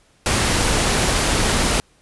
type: noise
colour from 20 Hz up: pink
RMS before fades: -18 dBFS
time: 0.26-1.8 s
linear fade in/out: 0 ms
effects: pink hiss -57 dBFS RMS until 2.01 s + resampled to 24000 Hz

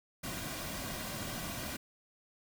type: noise with comb filter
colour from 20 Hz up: pink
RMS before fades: -40 dBFS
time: 0.23-1.77 s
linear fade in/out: 10 ms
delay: 2.3 ms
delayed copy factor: -0.55
effects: none

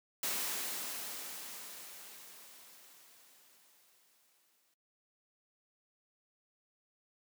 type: noise with exponential decay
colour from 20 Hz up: white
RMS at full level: -35 dBFS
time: 0.23-4.74 s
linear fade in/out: 2 ms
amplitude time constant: 980 ms
effects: noise-tail reverb RT60 0.1 s tail -18 dB re dry + high-pass 200 Hz 12 dB/octave

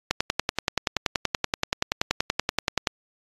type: click train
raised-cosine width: 0.2 ms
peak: -4 dBFS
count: 30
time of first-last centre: 0.11-2.872 s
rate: 10.5 Hz
effects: AAC 32 kbps

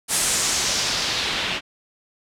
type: noise with low-pass filter sweep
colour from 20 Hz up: white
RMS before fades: -23 dBFS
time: 0.08-1.61 s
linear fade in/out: 50 ms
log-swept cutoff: 9800 to 2900 Hz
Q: 1.7
effects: none

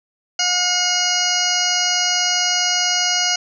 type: harmonic tone with a mistuned harmonic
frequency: 720 Hz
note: F#5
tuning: 47 cents flat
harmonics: 1 / 2 / 3 / 4 / 6 / 7 / 8 / 9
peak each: -26 / -26 / -27 / -23 / -25 / -22 / -24 / -24 dBFS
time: 0.39-3.36 s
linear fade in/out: 5 ms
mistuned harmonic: 7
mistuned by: -32 cents
effects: none

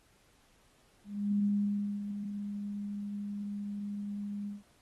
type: tone with ADSR envelope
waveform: sine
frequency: 203.9 Hz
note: G#3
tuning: 32 cents flat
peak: -25 dBFS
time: 1.04-4.63 s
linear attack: 370 ms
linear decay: 610 ms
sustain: -10 dB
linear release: 150 ms
effects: pink hiss -67 dBFS RMS until 4.81 s + AAC 32 kbps

